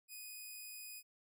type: tone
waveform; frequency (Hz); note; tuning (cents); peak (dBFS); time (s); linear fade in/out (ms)
5% pulse; 2489; D#7; 0; -38; 0.08-1.03; 50
effects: none